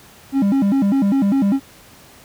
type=tone with vibrato; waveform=triangle; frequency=233.1 Hz; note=A#3; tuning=in tune; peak=-11 dBFS; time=0.32-1.6 s; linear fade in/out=50 ms; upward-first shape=square; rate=5 Hz; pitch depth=270 cents each way; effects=pink hiss -45 dBFS RMS until 2.24 s + high-pass 60 Hz 12 dB/octave